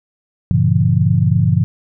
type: chord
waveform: sine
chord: G diminished seventh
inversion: none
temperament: just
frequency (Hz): 98 / 117.6 / 141.12 / 169.34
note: G2 / Bb2 / Db3 / Fb3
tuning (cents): 0 / +16 / +31 / +47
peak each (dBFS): -16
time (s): 0.51-1.64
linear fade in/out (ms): 0
effects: none